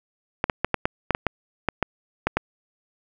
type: clicks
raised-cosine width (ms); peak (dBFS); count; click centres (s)
0.5; -5; 12; 0.441 / 0.498 / 0.646 / 0.743 / 0.855 / 1.107 / 1.149 / 1.267 / 1.687 / 1.827 / 2.27 / 2.37
effects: none